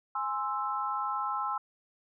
sine chord, Ab augmented, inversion none, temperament equal, 830.6 / 1046.5 / 1318.5 Hz, Ab5 / C6 / E6, 0 / 0 / 0 cents, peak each -35 / -34 / -33 dBFS, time 0.15-1.58 s, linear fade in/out 5 ms, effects none

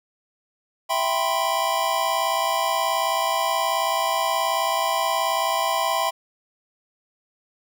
square chord, C major seventh, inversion first, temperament equal, 659.3 / 784 / 987.8 / 1046.5 Hz, E5 / G5 / B5 / C6, 0 / 0 / 0 / 0 cents, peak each -27 dBFS, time 0.89-6.11 s, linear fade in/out 20 ms, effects none

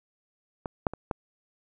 clicks, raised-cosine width 1 ms, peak -18 / -9 / -22 / -14 dBFS, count 4, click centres 0.658 / 0.868 / 0.936 / 1.112 s, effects none

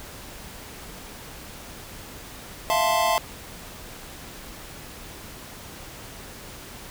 square chord, F major seventh, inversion third, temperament equal, 659.3 / 698.5 / 880 / 1046.5 Hz, E5 / F5 / A5 / C6, 0 / 0 / 0 / 0 cents, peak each -26 dBFS, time 2.7-3.18 s, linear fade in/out 0 ms, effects pink hiss -41 dBFS RMS until 6.9 s

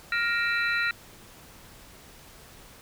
sine tone cluster, 1402 / 1872 / 2353 / 2641 / 3997 Hz, F6 / A#6 / D7 / E7 / B7, +6 / +7 / +3 / +3 / +20 cents, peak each -27 / -28 / -33 / -35 / -35 dBFS, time 0.12-0.91 s, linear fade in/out 2 ms, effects pink hiss -50 dBFS RMS until 2.81 s

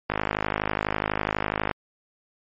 click train, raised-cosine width 0.5 ms, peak -8 dBFS, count 85, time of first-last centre 0.1-1.712 s, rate 52.1 Hz, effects MP3 32 kbps

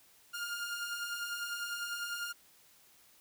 sawtooth beating tone pair, 1403 / 1413 Hz, F6 / F6, +8 / +20 cents, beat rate 10 Hz, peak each -40 / -34 dBFS, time 0.33-2.33 s, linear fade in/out 20 ms, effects white hiss -63 dBFS RMS until 3.2 s

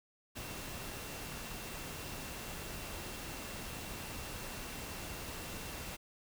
sine tone in noise, 2715 Hz, F7, 50 cents flat, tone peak -55 dBFS, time 0.35-5.97 s, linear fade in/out 20 ms, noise pink, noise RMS -44 dBFS, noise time 0.35-5.97 s, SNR -14 dB, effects none

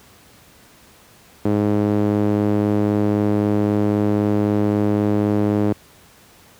sawtooth tone with band-pass filter, 103.83 Hz, G#2, in tune, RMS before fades -18 dBFS, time 1.45-5.73 s, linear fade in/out 5 ms, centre 330 Hz, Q 1.3, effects pink hiss -49 dBFS RMS until 6.59 s + high-pass 60 Hz 12 dB/octave

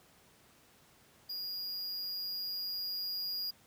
square tone with level ramp, 4856 Hz, D#8, 43 cents flat, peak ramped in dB -38 to -35 dBFS, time 1.29-3.51 s, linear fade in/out 10 ms, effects pink hiss -63 dBFS RMS until 3.66 s + high-pass 80 Hz 12 dB/octave

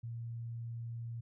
sine tone, 116.5 Hz, A#2, 1 cent flat, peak -39 dBFS, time 0.03-1.21 s, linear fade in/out 10 ms, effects none

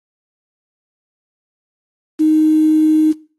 sine tone with quantisation, 311.1 Hz, D#4, in tune, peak -9 dBFS, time 2.19-3.13 s, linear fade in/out 20 ms, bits 6, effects noise-tail reverb RT60 0.4 s tail -21 dB re dry + AAC 32 kbps

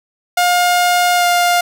sawtooth tone with pitch glide, 711 to 704.1 Hz, F5 to F5, +31 to +14 cents, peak -7 dBFS, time 0.37-1.61 s, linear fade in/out 5 ms, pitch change -17 cents, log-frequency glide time 1.16-1.25 s, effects none

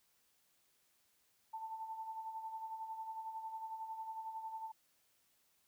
sine tone with tremolo, 888 Hz, A5, 16 cents sharp, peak -40 dBFS, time 1.53-4.72 s, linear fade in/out 10 ms, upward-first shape sine, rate 11 Hz, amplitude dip 55%, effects white hiss -75 dBFS RMS until 5.67 s

